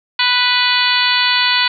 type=harmonic tone with a mistuned harmonic; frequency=493.9 Hz; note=B4; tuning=in tune; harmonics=2 / 3 / 4 / 5 / 6 / 7 / 8 / 9; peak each=-20 / -20 / -20 / -20 / -20 / -20 / -20 / -20 dBFS; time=0.19-1.68 s; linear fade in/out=5 ms; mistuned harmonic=8; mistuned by=+20 cents; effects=none